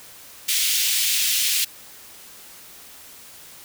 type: high-pass noise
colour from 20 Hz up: pink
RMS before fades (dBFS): -21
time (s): 0.48-1.65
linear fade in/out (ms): 10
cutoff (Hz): 2600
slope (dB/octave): 24
effects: white hiss -44 dBFS RMS until 3.64 s